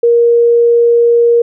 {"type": "tone", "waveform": "sine", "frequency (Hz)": 470.9, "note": "A#4", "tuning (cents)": 18, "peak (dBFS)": -5, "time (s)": [0.03, 1.42], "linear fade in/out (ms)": 5, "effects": []}